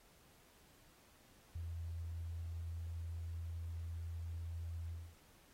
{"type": "tone with ADSR envelope", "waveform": "sine", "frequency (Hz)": 83.6, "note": "E2", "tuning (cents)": 25, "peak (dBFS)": -39, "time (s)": [1.55, 5.16], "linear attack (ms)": 8, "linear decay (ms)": 13, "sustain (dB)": -2, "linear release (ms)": 260, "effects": ["pink hiss -67 dBFS RMS until 5.53 s", "AAC 48 kbps"]}